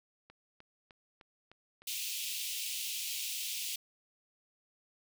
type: click train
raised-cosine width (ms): 0.3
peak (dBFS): -38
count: 6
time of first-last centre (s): 0.3-1.82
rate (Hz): 3.29
type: high-pass noise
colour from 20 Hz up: pink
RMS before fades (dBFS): -38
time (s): 1.87-3.76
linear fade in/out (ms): 5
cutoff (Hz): 2500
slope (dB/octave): 48
effects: none